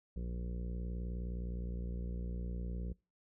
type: harmonic tone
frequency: 59.5 Hz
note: A#1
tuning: 36 cents sharp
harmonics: 1 / 2 / 3 / 4 / 5 / 6 / 7 / 8 / 9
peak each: -38 / -49 / -44 / -56 / -60 / -57 / -57 / -57 / -62 dBFS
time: 0.16-2.93 s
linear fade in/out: 5 ms
effects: noise-tail reverb RT60 0.3 s tail -25 dB re dry